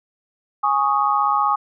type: chord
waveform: sine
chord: Ab suspended fourth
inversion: none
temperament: equal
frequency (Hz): 830.6 / 1108.7 / 1244.5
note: Ab5 / Db6 / Eb6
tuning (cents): 0 / 0 / 0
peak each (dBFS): -20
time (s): 0.63-1.56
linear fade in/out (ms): 10
effects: none